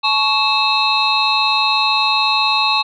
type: tone cluster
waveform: sine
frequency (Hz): 862 / 1112 / 2626 / 3781 / 4136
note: A5 / C#6 / E7 / A#7 / C8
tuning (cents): -36 / +5 / -7 / +24 / -21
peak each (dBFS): -19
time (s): 0.03-2.83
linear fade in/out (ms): 20
effects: tanh soft clip ceiling -2 dBFS